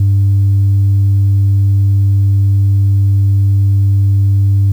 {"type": "tone", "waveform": "sine", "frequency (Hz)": 98.9, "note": "G2", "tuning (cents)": 16, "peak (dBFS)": -5, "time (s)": [0, 4.72], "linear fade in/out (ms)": 5, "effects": ["tanh soft clip ceiling -5 dBFS", "7-bit"]}